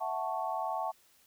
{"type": "chord", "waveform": "sine", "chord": "F# minor seventh", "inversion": "third", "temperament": "equal", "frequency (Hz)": [659.3, 740, 880, 1108.7], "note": ["E5", "F#5", "A5", "C#6"], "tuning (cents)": [0, 0, 0, 0], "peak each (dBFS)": [-38, -36, -36, -39], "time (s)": [0, 0.92], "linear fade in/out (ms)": 20, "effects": ["white hiss -65 dBFS RMS until 1.26 s"]}